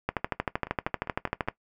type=two click trains; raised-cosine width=0.5 ms; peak=-23 / -11 dBFS; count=5 / 19; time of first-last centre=0.67-1.476 / 0.09-1.485 s; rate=4.96 / 12.9 Hz; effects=noise-tail reverb RT60 0.1 s tail -18 dB re dry